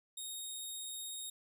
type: tone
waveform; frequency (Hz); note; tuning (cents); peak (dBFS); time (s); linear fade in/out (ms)
10% pulse; 3729; A#7; 0; -33; 0.17-1.3; 5
effects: resampled to 32000 Hz + 12-bit